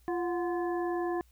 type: harmonic tone with a mistuned harmonic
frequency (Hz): 345.6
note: F4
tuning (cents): -18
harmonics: 1 / 2 / 3 / 5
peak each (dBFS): -30 / -36 / -40 / -44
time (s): 0.08-1.21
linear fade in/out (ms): 0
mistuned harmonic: 2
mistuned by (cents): +85
effects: added 60 Hz sine -59 dBFS peak until 1.31 s + white hiss -69 dBFS RMS until 1.31 s